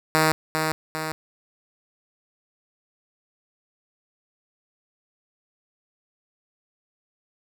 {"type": "tone with echo", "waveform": "5% pulse", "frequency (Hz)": 157.4, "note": "D#3", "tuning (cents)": 20, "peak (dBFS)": -6, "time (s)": [0.15, 0.32], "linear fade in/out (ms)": 0, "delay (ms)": 400, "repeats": 2, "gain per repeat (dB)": -5, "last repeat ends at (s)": 1.12, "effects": []}